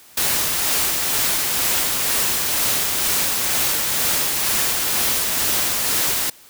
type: noise with tremolo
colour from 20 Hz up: white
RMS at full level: -19 dBFS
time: 0.17-6.3 s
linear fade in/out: 5 ms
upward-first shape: sine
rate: 2.1 Hz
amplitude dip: 25%
effects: white hiss -47 dBFS RMS until 6.49 s